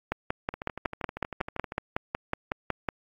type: two click trains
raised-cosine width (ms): 0.5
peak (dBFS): -20 / -12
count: 16 / 16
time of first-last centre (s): 0.54-1.721 / 0.12-2.888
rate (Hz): 12.7 / 5.42
effects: AAC 48 kbps